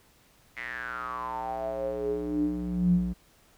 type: tone with band-pass filter sweep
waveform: square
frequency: 60.2 Hz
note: B1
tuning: 44 cents flat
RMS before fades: -30 dBFS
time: 0.56-3.14 s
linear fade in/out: 20 ms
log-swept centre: 2100 to 140 Hz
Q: 8.8
effects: pink hiss -61 dBFS RMS until 3.57 s